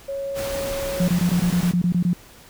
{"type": "tone", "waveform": "sine", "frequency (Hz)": 552, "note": "C#5", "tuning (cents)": -7, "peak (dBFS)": -25, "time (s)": [0.08, 1.08], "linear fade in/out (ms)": 10}
{"type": "noise", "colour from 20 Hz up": "pink", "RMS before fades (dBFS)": -31, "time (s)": [0.34, 1.74], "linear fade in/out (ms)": 50}
{"type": "tone bursts", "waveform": "sine", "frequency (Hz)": 176.3, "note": "F3", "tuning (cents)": 17, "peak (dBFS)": -16, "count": 11, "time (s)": [1, 2.132], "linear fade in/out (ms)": 2, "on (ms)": 82, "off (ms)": 23}
{"effects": ["pink hiss -47 dBFS RMS until 2.49 s"]}